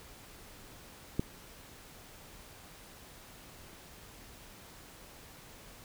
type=click; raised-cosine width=3 ms; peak=-16 dBFS; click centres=1.195 s; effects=pink hiss -53 dBFS RMS until 5.84 s